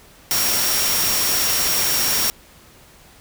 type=tone in noise; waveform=sine; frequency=5588 Hz; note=F8; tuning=in tune; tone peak=-23 dBFS; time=0.31-2.3 s; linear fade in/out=0 ms; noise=white; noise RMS=-20 dBFS; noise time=0.31-2.3 s; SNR=-6 dB; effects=pink hiss -48 dBFS RMS until 3.2 s